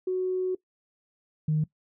sine tone pair in turn, 370 / 154.05 Hz, F#4 / D#3, 0 / -17 cents, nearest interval octave + minor third, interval 1517 cents, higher first, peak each -24 / -21 dBFS, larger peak second, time 0.07-0.55 / 1.48-1.64 s, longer first, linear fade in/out 5 ms, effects noise-tail reverb RT60 0.1 s tail -20 dB re dry + tanh soft clip ceiling -17 dBFS

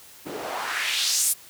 white noise with band-pass filter sweep, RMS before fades -26 dBFS, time 0.25-1.34 s, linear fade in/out 20 ms, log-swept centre 300 to 11000 Hz, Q 2.1, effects white hiss -48 dBFS RMS until 1.49 s

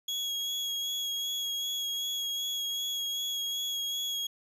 35% pulse tone with vibrato, 3322 Hz, G#7, in tune, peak -29 dBFS, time 0.08-4.27 s, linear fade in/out 5 ms, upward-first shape sine, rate 2.6 Hz, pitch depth 16 cents each way, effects resampled to 32000 Hz + 10-bit

